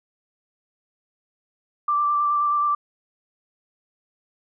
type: tone with vibrato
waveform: sine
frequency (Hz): 1174.7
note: D6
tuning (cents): 0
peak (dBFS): -18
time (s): 1.88-2.75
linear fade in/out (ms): 5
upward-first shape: square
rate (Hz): 9.4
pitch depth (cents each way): 12
effects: none